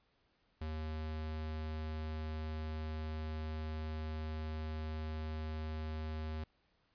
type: tone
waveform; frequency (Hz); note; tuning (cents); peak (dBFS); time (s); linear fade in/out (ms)
square; 78.2; D#2; +9; -39; 0.61-6.44; 5
effects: pink hiss -75 dBFS RMS until 6.94 s + resampled to 11025 Hz